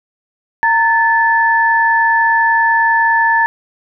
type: tone pair together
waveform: sine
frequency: 919.1 / 1745 Hz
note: A#5 / A6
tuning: -25 / -15 cents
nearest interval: major seventh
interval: 1110 cents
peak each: -12 dBFS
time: 0.63-3.46 s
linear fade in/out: 0 ms
effects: none